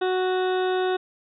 harmonic tone with a mistuned harmonic, 370 Hz, F#4, in tune, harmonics 1 / 2 / 3 / 4 / 5 / 7 / 8 / 9 / 10, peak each -22 / -28 / -36 / -33 / -41 / -44 / -46 / -44 / -39 dBFS, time 0.01-0.97 s, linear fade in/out 10 ms, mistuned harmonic 9, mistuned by +34 cents, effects none

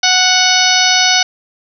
harmonic tone, 739 Hz, F#5, 2 cents flat, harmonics 1 / 2 / 3 / 4 / 5 / 6 / 7 / 8, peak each -17 / -17 / -17 / -17 / -17 / -17 / -17 / -17 dBFS, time 0.03-1.23 s, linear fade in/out 5 ms, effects none

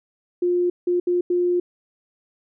sine tone bursts at uneven times, 354.2 Hz, F4, 24 cents sharp, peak -17 dBFS, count 4, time 0.42-0.7 / 0.87-1 / 1.07-1.21 / 1.3-1.6 s, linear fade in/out 5 ms, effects none

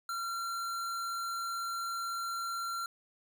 square tone, 1369 Hz, F6, 35 cents flat, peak -35 dBFS, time 0.09-2.86 s, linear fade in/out 2 ms, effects none

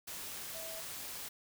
sine tone in noise, 650 Hz, E5, 24 cents flat, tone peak -47 dBFS, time 0.54-0.81 s, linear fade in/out 10 ms, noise white, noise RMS -44 dBFS, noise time 0.07-1.29 s, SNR -6 dB, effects none

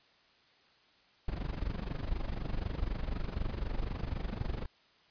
brown noise with amplitude modulation, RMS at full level -32 dBFS, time 1.28-4.66 s, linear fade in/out 5 ms, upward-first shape sine, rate 24 Hz, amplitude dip 80%, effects white hiss -65 dBFS RMS until 5.1 s + resampled to 11025 Hz

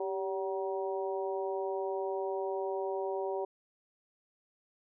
harmonic tone with a mistuned harmonic, 190 Hz, F#3, 46 cents sharp, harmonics 2 / 3 / 4 / 5, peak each -34 / -38 / -40 / -42 dBFS, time 0-3.45 s, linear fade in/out 5 ms, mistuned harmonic 2, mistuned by +43 cents, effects none

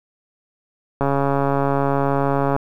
click train, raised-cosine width 1 ms, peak -6 dBFS, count 217, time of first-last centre 1.01-2.564 s, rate 139 Hz, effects 8-bit

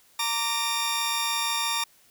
sawtooth tone cluster, 923 / 1167 / 2400 / 3655 / 5570 Hz, A#5 / D6 / D7 / A#7 / F8, -17 / -11 / +37 / -35 / -5 cents, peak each -27 / -28 / -31 / -27 / -30 dBFS, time 0.19-1.84 s, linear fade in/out 5 ms, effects white hiss -59 dBFS RMS until 2.1 s

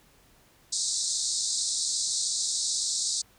white band-pass noise, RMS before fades -29 dBFS, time 0.72-3.22 s, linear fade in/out 10 ms, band 3800 to 8700 Hz, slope 96 dB/octave, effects pink hiss -60 dBFS RMS until 3.38 s

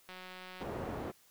click train, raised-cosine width 0.3 ms, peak -32 dBFS, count 100, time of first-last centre 0.09-0.628 s, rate 184 Hz
white low-pass noise, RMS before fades -40 dBFS, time 0.6-1.12 s, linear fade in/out 20 ms, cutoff 670 Hz, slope 12 dB/octave
effects white hiss -65 dBFS RMS until 1.3 s

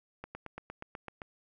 slowing click train, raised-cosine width 0.5 ms, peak -26 dBFS, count 9, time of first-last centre 0.24-1.218 s, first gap 110 ms, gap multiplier 1.03, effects none

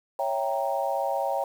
sine chord, C# diminished seventh, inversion none, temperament equal, 554.4 / 659.3 / 784 / 932.3 Hz, C#5 / E5 / G5 / Bb5, 0 / 0 / 0 / 0 cents, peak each -29 / -31 / -29 / -32 dBFS, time 0.19-1.44 s, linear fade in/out 2 ms, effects 8-bit

